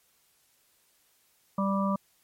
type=harmonic tone; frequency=196 Hz; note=G3; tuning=in tune; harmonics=1 / 3 / 5 / 6; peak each=-26 / -33 / -34 / -32 dBFS; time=1.58-1.96 s; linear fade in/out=5 ms; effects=white hiss -67 dBFS RMS until 2.23 s + MP3 64 kbps